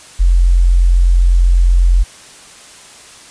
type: tone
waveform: sine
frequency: 44.02 Hz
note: F1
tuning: 14 cents sharp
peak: -6 dBFS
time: 0.19-2.04 s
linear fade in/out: 20 ms
effects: white hiss -38 dBFS RMS until 3.3 s + resampled to 22050 Hz